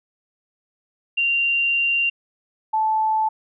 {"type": "tone pair in turn", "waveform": "sine", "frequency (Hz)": [2772, 873.1], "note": ["F7", "A5"], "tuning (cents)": [-14, -14], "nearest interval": "octave + minor sixth", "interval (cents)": 2000, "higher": "first", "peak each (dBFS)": -17, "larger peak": "neither", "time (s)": [[1.17, 2.1], [2.73, 3.29]], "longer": "first", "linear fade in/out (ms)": 10, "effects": []}